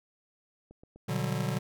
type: click train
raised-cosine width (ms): 2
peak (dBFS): -38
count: 7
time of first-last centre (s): 0.71-1.46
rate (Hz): 8
type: chord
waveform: square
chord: G major seventh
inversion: first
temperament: just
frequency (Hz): 122.5 / 147 / 183.75 / 196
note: B2 / D3 / F#3 / G3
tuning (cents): -14 / +2 / -12 / 0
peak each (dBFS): -34 / -34 / -36 / -39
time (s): 1.08-1.59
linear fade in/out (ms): 10
effects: none